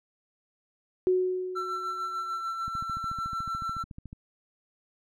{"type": "tone with exponential decay", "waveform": "sine", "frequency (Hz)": 368.3, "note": "F#4", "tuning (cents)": -8, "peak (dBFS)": -19, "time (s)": [1.07, 2.41], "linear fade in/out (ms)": 0, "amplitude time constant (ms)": 290}
{"type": "tone with tremolo", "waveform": "triangle", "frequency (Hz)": 1343, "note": "E6", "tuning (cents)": 32, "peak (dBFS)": -27, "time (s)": [1.55, 3.84], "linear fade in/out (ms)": 20, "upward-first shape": "sine", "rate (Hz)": 6.7, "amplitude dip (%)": 40}
{"type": "click train", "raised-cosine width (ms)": 5, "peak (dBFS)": -29, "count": 21, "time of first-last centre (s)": [2.68, 4.129], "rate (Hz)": 13.8}
{"effects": []}